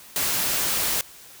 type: noise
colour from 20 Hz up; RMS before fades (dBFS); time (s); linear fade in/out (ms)
white; -24; 0.16-1.01; 0
effects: white hiss -46 dBFS RMS until 1.4 s